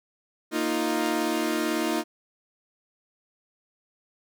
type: chord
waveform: sawtooth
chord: Bb suspended fourth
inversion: none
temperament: equal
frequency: 233.1 / 311.1 / 349.2 Hz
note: Bb3 / Eb4 / F4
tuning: 0 / 0 / 0 cents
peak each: -27 / -23 / -25 dBFS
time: 0.51-2.04 s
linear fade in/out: 50 ms
effects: none

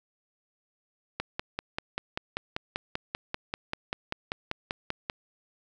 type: click train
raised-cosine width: 0.3 ms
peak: -14 dBFS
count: 21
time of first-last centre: 1.2-5.099 s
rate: 5.13 Hz
effects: none

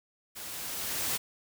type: noise with level ramp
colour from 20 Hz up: white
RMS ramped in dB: -42 to -30 dBFS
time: 0.35-1.18 s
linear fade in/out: 20 ms
effects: none

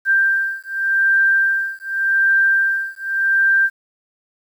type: beating tone pair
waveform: sine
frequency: 1578 / 1578.86 Hz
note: G6 / G6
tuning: +11 / +12 cents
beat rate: 0.86 Hz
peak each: -17 dBFS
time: 0.05-3.7 s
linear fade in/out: 50 ms
effects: 8-bit

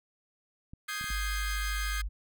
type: clicks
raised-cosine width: 5 ms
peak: -33 dBFS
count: 4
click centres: 0.735 / 1.012 / 1.042 / 1.103 s
type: chord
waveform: sawtooth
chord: Ab major seventh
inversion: second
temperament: equal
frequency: 1244.5 / 1568 / 1661.2 / 2093 Hz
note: Eb6 / G6 / Ab6 / C7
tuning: 0 / 0 / 0 / 0 cents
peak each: -36 dBFS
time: 0.88-2.02 s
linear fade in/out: 10 ms
type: tone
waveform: sine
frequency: 50.1 Hz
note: G1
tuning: 38 cents sharp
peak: -31 dBFS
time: 1.09-2.09 s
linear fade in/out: 20 ms
effects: none

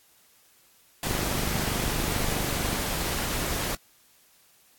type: noise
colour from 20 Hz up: pink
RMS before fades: -29 dBFS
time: 1.03-3.75 s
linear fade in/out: 2 ms
type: click train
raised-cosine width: 3 ms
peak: -18 dBFS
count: 42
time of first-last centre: 1.07-2.73 s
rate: 24.7 Hz
effects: white hiss -60 dBFS RMS until 4.78 s + AAC 64 kbps

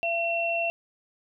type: tone pair together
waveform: sine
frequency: 677 / 2716 Hz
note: E5 / F7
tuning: +46 / -49 cents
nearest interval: 2 octaves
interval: 2405 cents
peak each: -27 dBFS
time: 0.03-0.7 s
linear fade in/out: 0 ms
effects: none

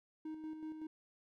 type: tone with tremolo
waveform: triangle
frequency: 312.8 Hz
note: D#4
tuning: 9 cents sharp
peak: -39 dBFS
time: 0.25-0.87 s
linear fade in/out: 5 ms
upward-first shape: square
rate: 5.3 Hz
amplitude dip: 45%
effects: none

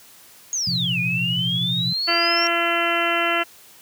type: exponential two-way sweep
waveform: sine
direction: down then up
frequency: 6700 to 2419 to 5600 Hz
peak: -21 dBFS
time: 0.53-2.47 s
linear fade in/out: 0 ms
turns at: 1 s
type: chord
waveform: sine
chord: Bb suspended second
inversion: none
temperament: equal with one note detuned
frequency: 116.54 / 129.01 / 174.61 Hz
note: Bb2 / C3 / F3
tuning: 0 / -24 / 0 cents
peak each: -31 / -28 / -26 dBFS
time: 0.67-1.93 s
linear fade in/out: 5 ms
type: harmonic tone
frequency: 340 Hz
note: F4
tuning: 46 cents flat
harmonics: 1 / 2 / 3 / 4 / 5 / 6 / 7 / 8 / 9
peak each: -28 / -25 / -32 / -24 / -28 / -27 / -33 / -25 / -29 dBFS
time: 2.07-3.44 s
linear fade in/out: 20 ms
effects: white hiss -48 dBFS RMS until 3.81 s + high-pass 60 Hz 12 dB/octave

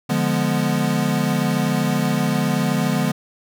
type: chord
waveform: square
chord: D diminished seventh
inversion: none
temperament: equal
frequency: 146.83 / 174.61 / 207.7 / 246.9 Hz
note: D3 / F3 / Ab3 / Cb4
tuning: 0 / 0 / 0 / 0 cents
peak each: -24 dBFS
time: 0.09-3.12 s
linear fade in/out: 10 ms
effects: none

